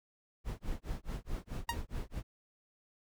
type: noise with tremolo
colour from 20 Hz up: brown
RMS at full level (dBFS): -36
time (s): 0.44-2.23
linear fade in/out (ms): 50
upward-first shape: sine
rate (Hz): 4.7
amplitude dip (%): 100
type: tone with exponential decay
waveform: sawtooth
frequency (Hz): 938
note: A#5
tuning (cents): +11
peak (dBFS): -25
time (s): 1.69-1.78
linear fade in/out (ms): 2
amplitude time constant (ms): 19
effects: none